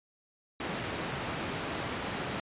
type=band-pass noise; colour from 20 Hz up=pink; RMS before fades=-36 dBFS; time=0.6-2.4 s; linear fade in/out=2 ms; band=110 to 3300 Hz; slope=12 dB/octave; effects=resampled to 8000 Hz